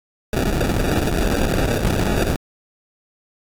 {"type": "noise with sample-and-hold", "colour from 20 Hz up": "pink", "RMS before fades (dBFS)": -19, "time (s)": [0.33, 2.36], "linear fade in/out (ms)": 2, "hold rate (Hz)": 1050, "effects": ["AAC 48 kbps"]}